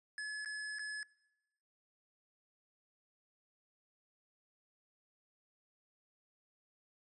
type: tone with dropouts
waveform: square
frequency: 1707 Hz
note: G#6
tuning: 47 cents sharp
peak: -40 dBFS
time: 0.18-1.03 s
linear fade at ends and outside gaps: 1 ms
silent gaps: 0.448-0.458 / 0.786-0.793 s
effects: noise-tail reverb RT60 1.0 s tail -24 dB re dry + resampled to 24000 Hz